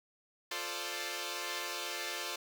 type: chord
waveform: 5% pulse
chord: D minor seventh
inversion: first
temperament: equal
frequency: 349.2 / 440 / 523.3 / 587.3 Hz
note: F4 / A4 / C5 / D5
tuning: 0 / 0 / 0 / 0 cents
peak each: -31 dBFS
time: 0.51-2.36 s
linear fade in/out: 5 ms
effects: none